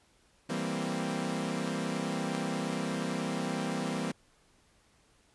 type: chord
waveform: sawtooth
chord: C dominant seventh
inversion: first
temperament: equal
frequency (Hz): 164.81 / 196 / 233.1 / 261.6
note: E3 / G3 / Bb3 / C4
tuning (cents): 0 / 0 / 0 / 0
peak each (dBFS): -33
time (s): 0.49-4.12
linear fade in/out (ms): 10
effects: pink hiss -66 dBFS RMS until 5.34 s + resampled to 24000 Hz